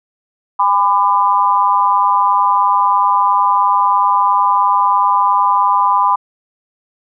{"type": "tone with amplitude modulation", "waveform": "sine", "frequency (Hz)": 1004, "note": "B5", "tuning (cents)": 28, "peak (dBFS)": -5, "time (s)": [0.59, 6.16], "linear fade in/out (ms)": 10, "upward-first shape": "sine", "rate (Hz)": 191, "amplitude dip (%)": 100, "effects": []}